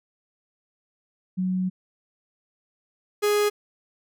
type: tone pair in turn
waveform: sine / 45% pulse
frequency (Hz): 185 / 415.3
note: F#3 / G#4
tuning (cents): 0 / 0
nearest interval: octave + major second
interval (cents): 1400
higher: second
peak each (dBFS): -22 / -19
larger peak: second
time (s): 1.37-1.7 / 3.22-3.5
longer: first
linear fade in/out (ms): 20
effects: none